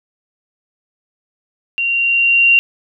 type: tone with level ramp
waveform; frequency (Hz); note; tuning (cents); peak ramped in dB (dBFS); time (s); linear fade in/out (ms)
sine; 2762; F7; -20; -15 to -6; 1.78-2.59; 0
effects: none